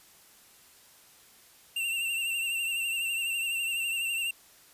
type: tone with vibrato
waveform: square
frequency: 2741 Hz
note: F7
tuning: 33 cents flat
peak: -29 dBFS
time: 1.76-4.31 s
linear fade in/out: 5 ms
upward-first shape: sine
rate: 12 Hz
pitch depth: 45 cents each way
effects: white hiss -57 dBFS RMS until 4.73 s + resampled to 32000 Hz